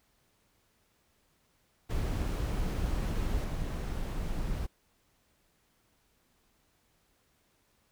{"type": "noise with level steps", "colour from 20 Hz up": "brown", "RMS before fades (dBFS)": [-31, -34], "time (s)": [1.89, 4.67], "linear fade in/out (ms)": 20, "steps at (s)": 3.44, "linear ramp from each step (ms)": 2, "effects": ["pink hiss -71 dBFS RMS until 7.91 s"]}